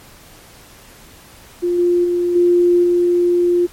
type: tone with level steps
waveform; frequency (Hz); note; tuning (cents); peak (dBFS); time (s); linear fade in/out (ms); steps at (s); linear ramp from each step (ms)
sine; 351; F4; +9; -14 / -11 / -14 / -9 / -11; 1.62-3.67; 20; 1.78 / 2.04 / 2.35 / 2.83; 10
effects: pink hiss -43 dBFS RMS until 3.72 s + MP3 64 kbps